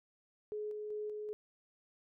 sine tone with tremolo, 422.7 Hz, G#4, 31 cents sharp, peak -37 dBFS, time 0.52-1.33 s, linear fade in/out 0 ms, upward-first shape square, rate 2.6 Hz, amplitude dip 25%, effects none

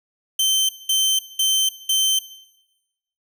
sawtooth tone bursts, 3100 Hz, G7, 20 cents flat, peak -13 dBFS, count 4, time 0.39-2.19 s, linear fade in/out 5 ms, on 300 ms, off 200 ms, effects noise-tail reverb RT60 1.0 s tail -17 dB re dry

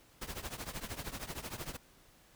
pink noise with tremolo, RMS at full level -39 dBFS, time 0.21-1.77 s, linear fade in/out 10 ms, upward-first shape triangle, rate 13 Hz, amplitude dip 90%, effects pink hiss -63 dBFS RMS until 2.35 s

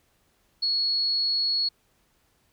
sine tone, 4350 Hz, C#8, 33 cents flat, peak -22 dBFS, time 0.62-1.69 s, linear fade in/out 10 ms, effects pink hiss -67 dBFS RMS until 2.52 s

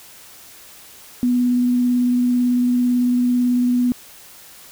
sine tone with vibrato, 246.1 Hz, B3, 6 cents flat, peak -14 dBFS, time 1.23-3.92 s, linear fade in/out 0 ms, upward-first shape sine, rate 18 Hz, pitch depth 11 cents each way, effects white hiss -43 dBFS RMS until 4.71 s

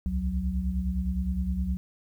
sine tone cluster, 62 / 71.7 / 184.4 Hz, B1 / D2 / F#3, +7 / -41 / -6 cents, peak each -30 dBFS, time 0.06-1.77 s, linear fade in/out 0 ms, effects 10-bit

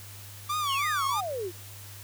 45% pulse tone with vibrato, 1159 Hz, D6, 23 cents flat, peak -27 dBFS, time 0.49-1.21 s, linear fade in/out 10 ms, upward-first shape sine, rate 3.1 Hz, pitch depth 110 cents each way
sine exponential sweep, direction down, 3579 to 329.6 Hz, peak -30 dBFS, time 0.65-1.52 s, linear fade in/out 50 ms
effects added 100 Hz sine -45 dBFS peak until 2.03 s + white hiss -47 dBFS RMS until 2.03 s

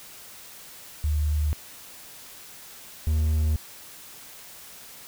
sine / triangle tone pair in turn, 75.1 / 77.52 Hz, D2 / D#2, +39 / -6 cents, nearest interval minor second, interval 55 cents, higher second, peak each -21 / -18 dBFS, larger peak second, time 1.04-1.53 / 3.07-3.56 s, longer neither, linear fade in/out 0 ms, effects white hiss -45 dBFS RMS until 5.07 s

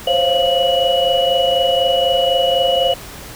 sine tone cluster, 520 / 544 / 694 / 2929 Hz, C5 / C#5 / F5 / F#7, -11 / -33 / -11 / -18 cents, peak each -18 dBFS, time 0.07-2.94 s, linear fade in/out 5 ms, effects pink hiss -34 dBFS RMS until 3.35 s

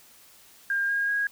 sine tone with pitch steps, 1606 / 1626 / 1643 Hz, G6 / G#6 / G#6, +41 / -37 / -19 cents, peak -23 dBFS, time 0.7-1.27 s, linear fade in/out 2 ms, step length 190 ms, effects white hiss -54 dBFS RMS until 1.31 s

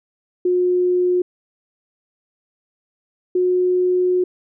sine tone pair in turn, 360.1 / 363.2 Hz, F#4 / F#4, -47 / -32 cents, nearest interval unison, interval 15 cents, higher second, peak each -14 dBFS, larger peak neither, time 0.45-1.22 / 3.35-4.24 s, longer second, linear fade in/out 5 ms, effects none

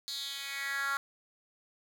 10% pulse tone with high-pass filter sweep, 277.2 Hz, C#4, in tune, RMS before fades -36 dBFS, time 0.08-0.97 s, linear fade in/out 0 ms, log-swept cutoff 4300 to 1300 Hz, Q 4, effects none

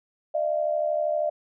sine tone pair together, 606 / 678.7 Hz, D#5 / F5, -46 / -50 cents, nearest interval major second, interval 196 cents, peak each -24 / -27 dBFS, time 0.34-1.3 s, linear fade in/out 10 ms, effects none

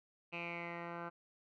10% pulse tone with low-pass filter sweep, 171 Hz, F3, 36 cents flat, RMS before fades -44 dBFS, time 0.32-1.1 s, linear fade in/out 20 ms, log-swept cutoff 2600 to 1500 Hz, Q 7.5, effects none

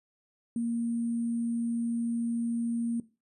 sine tone with sample-and-hold, 233.4 Hz, A#3, 2 cents sharp, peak -27 dBFS, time 0.56-3 s, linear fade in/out 2 ms, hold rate 8820 Hz, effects noise-tail reverb RT60 0.3 s tail -18 dB re dry + resampled to 32000 Hz

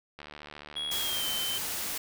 click train, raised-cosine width 0.3 ms, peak -27 dBFS, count 89, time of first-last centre 0.19-1.373 s, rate 74.4 Hz
triangle tone with pitch glide, 3326 to 3085 Hz, G#7 to G7, +2 to -28 cents, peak -30 dBFS, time 0.76-1.58 s, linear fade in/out 5 ms, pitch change -130 cents, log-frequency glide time 0.97-1.27 s
white noise, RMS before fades -34 dBFS, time 0.91-1.98 s, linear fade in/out 5 ms
effects none

